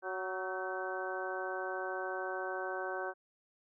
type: harmonic tone with a mistuned harmonic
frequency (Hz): 186.5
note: F#3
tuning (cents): +14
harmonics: 2 / 3 / 4 / 5 / 6 / 7 / 8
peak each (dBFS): -41 / -42 / -42 / -47 / -46 / -50 / -41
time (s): 0.02-3.14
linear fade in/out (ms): 50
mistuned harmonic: 8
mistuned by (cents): +44
effects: none